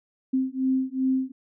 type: beating tone pair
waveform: sine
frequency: 260.6 / 263.2 Hz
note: C4 / C4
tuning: -7 / +10 cents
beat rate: 2.6 Hz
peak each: -25 dBFS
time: 0.33-1.32 s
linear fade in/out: 10 ms
effects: none